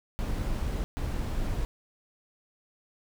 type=noise bursts at uneven times; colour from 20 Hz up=brown; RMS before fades=-30 dBFS; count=2; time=0.19-0.84 / 0.97-1.65 s; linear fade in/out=0 ms; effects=none